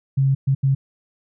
sine tone bursts at uneven times, 135.7 Hz, C#3, 36 cents flat, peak -14 dBFS, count 3, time 0.17-0.35 / 0.47-0.55 / 0.63-0.75 s, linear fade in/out 10 ms, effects none

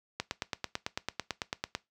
click train, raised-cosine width 0.2 ms, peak -14 dBFS, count 15, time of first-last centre 0.2-1.75 s, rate 9.03 Hz, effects noise-tail reverb RT60 0.2 s tail -20 dB re dry + high-pass 60 Hz 12 dB/octave

